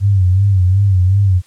sine tone with vibrato, 95.5 Hz, G2, 45 cents flat, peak -8 dBFS, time 0-1.42 s, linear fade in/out 50 ms, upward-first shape sine, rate 2.7 Hz, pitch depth 96 cents each way, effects white hiss -50 dBFS RMS until 1.46 s + low-pass 9000 Hz 12 dB/octave

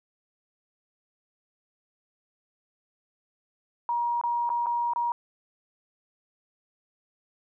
sine tone with dropouts, 950 Hz, A#5, 33 cents sharp, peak -24 dBFS, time 3.89-5.12 s, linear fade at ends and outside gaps 1 ms, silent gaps 4.213-4.237 / 4.492-4.501 / 4.66-4.667 / 4.935-4.96 s, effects none

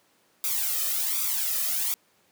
blue noise with flanger, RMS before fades -27 dBFS, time 0.44-1.94 s, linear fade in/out 0 ms, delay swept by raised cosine 0.83 to 1.65 ms, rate 1.3 Hz, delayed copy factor +0.8, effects pink hiss -64 dBFS RMS until 2.31 s + high-pass 200 Hz 12 dB/octave

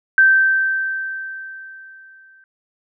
sine tone with exponential decay, 1556 Hz, G6, 13 cents flat, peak -7 dBFS, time 0.18-2.44 s, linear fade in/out 1 ms, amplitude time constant 490 ms, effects none

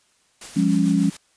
white noise with tremolo, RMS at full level -36 dBFS, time 0.41-1.17 s, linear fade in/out 5 ms, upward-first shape triangle, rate 6.8 Hz, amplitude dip 45%
sine chord, Db major, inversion first, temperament equal with one note detuned, 174.61 / 203 / 277.2 Hz, F3 / Ab3 / Db4, 0 / -39 / 0 cents, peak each -20 dBFS, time 0.56-1.1 s, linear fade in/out 10 ms
effects white hiss -62 dBFS RMS until 1.36 s + resampled to 22050 Hz

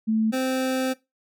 sine / 25% pulse tone pair in turn, 220 / 260.2 Hz, A3 / C4, 0 / -9 cents, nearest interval minor third, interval 291 cents, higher second, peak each -19 / -19 dBFS, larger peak neither, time 0.07-0.32 / 0.32-0.94 s, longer second, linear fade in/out 20 ms, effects noise-tail reverb RT60 0.2 s tail -18 dB re dry

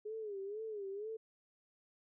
sine tone with vibrato, 415.3 Hz, G#4, in tune, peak -40 dBFS, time 0.05-1.17 s, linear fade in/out 10 ms, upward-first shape sine, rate 2.1 Hz, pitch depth 120 cents each way, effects none

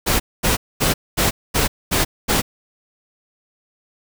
pink noise bursts, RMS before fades -17 dBFS, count 7, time 0.06-2.42 s, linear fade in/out 20 ms, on 140 ms, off 230 ms, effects none

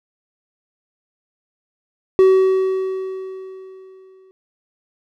triangle tone with exponential decay, 378.8 Hz, F#4, 41 cents sharp, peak -5 dBFS, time 2.19-4.31 s, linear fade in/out 0 ms, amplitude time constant 460 ms, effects none

